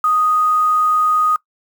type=tone with quantisation; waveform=sine; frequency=1244.5 Hz; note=D#6; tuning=in tune; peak=-12 dBFS; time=0.04-1.36 s; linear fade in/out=2 ms; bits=6; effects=noise-tail reverb RT60 0.1 s tail -21 dB re dry